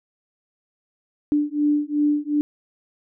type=beating tone pair; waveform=sine; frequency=293.7 / 296.4 Hz; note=D4 / D4; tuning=0 / +16 cents; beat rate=2.7 Hz; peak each=-21 dBFS; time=1.32-2.41 s; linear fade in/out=0 ms; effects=none